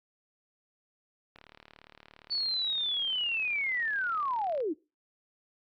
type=click train; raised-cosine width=0.3 ms; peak=-34 dBFS; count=122; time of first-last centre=1.36-4.604 s; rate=37.3 Hz
type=linear sweep; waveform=sine; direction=down; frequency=4500 to 277.2 Hz; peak=-28 dBFS; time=2.3-4.74 s; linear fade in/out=20 ms
effects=noise-tail reverb RT60 0.3 s tail -24 dB re dry + Opus 48 kbps